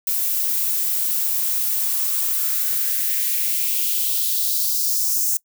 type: noise with high-pass filter sweep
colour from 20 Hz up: violet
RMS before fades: -21 dBFS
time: 0.07-5.37 s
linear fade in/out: 2 ms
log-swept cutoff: 310 to 6700 Hz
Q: 2.6
effects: noise-tail reverb RT60 0.1 s tail -23 dB re dry